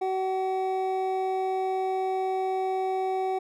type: tone pair together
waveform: triangle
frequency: 378 / 756 Hz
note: F#4 / F#5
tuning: +37 / +37 cents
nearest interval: octave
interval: 1200 cents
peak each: -26 dBFS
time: 0.01-3.39 s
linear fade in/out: 10 ms
effects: none